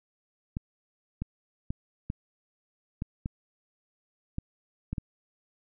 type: clicks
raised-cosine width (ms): 5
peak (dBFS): -19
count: 9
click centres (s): 0.569 / 1.22 / 1.705 / 2.101 / 3.021 / 3.259 / 4.384 / 4.93 / 4.982
effects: none